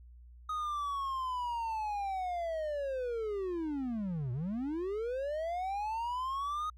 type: linear two-way sweep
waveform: triangle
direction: down then up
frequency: 1256 to 116.2 to 1256 Hz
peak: -31 dBFS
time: 0.49-6.7 s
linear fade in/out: 5 ms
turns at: 4.32 s
effects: added 60 Hz sine -51 dBFS peak until 6.77 s